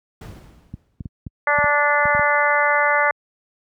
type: noise with exponential decay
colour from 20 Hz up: brown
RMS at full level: -29 dBFS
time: 0.21-1.09 s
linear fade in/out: 5 ms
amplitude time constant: 190 ms
type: clicks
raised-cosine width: 5 ms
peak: -17 dBFS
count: 9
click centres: 0.74 / 1.007 / 1.057 / 1.267 / 1.587 / 1.642 / 2.055 / 2.149 / 2.194 s
type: harmonic tone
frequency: 291.7 Hz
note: D4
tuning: 12 cents flat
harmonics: 2 / 3 / 4 / 5 / 6 / 7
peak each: -22 / -22 / -22 / -22 / -22 / -22 dBFS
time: 1.47-3.11 s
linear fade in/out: 2 ms
effects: high-pass 60 Hz 12 dB/octave